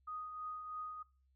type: tone with tremolo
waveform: sine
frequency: 1244.5 Hz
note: D#6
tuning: in tune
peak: -40 dBFS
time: 0.07-1.03 s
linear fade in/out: 10 ms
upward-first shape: triangle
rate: 3.1 Hz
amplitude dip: 50%
effects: noise-tail reverb RT60 0.3 s tail -20 dB re dry + added 66 Hz sine -70 dBFS peak until 1.35 s